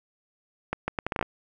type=accelerating click train; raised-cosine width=0.5 ms; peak=-12 dBFS; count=9; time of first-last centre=0.73-1.227 s; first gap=150 ms; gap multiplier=0.72; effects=none